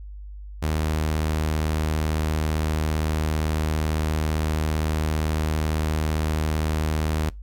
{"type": "tone with vibrato", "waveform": "sawtooth", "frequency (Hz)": 77.78, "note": "D#2", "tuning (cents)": 0, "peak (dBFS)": -18, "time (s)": [0.62, 7.3], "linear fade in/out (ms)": 10, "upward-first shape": "sine", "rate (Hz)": 15, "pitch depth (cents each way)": 10, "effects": ["noise-tail reverb RT60 0.2 s tail -23 dB re dry", "added 50 Hz sine -35 dBFS peak until 7.42 s"]}